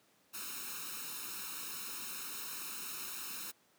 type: noise with comb filter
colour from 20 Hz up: white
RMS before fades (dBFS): -43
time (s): 0.33-3.52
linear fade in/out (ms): 20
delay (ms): 0.75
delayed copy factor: +0.85
effects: pink hiss -69 dBFS RMS until 3.78 s + high-pass 200 Hz 12 dB/octave